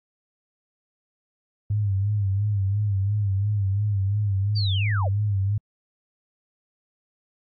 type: tone with vibrato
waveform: sine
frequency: 100.8 Hz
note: G2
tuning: 49 cents sharp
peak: -20 dBFS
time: 1.7-5.58 s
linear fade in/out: 5 ms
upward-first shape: sine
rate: 2.9 Hz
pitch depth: 80 cents each way
type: linear sweep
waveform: sine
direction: down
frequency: 4790 to 415.3 Hz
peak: -28 dBFS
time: 4.55-5.09 s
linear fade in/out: 20 ms
effects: AAC 48 kbps